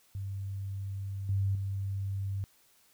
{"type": "tone with level steps", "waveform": "sine", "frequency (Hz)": 98, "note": "G2", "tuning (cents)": 0, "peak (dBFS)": [-34, -26, -31], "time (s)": [0.15, 2.44], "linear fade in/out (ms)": 0, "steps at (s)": [1.29, 1.55], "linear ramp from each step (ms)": 2, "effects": ["white hiss -65 dBFS RMS until 2.93 s"]}